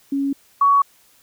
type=tone pair in turn; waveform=sine; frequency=277.2 / 1123.3 Hz; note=C#4 / C#6; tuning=0 / +23 cents; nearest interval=2 octaves; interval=2423 cents; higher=second; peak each=-18 / -11 dBFS; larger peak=second; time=0.12-0.33 / 0.61-0.82 s; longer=neither; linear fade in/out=5 ms; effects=white hiss -55 dBFS RMS until 1.22 s